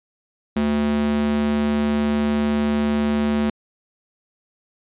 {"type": "tone with high-pass filter", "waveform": "square", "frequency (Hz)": 73.42, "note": "D2", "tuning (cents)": 0, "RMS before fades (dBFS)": -20, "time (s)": [0.56, 3.5], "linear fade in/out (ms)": 5, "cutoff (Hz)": 190, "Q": 2.8, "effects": ["resampled to 8000 Hz"]}